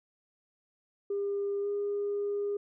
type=tone with pitch glide; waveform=sine; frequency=401.8 to 407.2 Hz; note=G4 to G#4; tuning=+43 to -34 cents; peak=-28 dBFS; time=1.1-2.57 s; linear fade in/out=5 ms; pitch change=+23 cents; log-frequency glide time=1.61-1.67 s; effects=tanh soft clip ceiling -25 dBFS